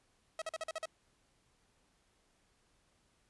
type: tone bursts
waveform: sawtooth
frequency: 643 Hz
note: E5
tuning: 43 cents flat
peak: -33 dBFS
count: 7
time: 0.39-0.856 s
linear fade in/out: 2 ms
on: 28 ms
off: 45 ms
effects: pink hiss -73 dBFS RMS until 3.29 s + resampled to 24000 Hz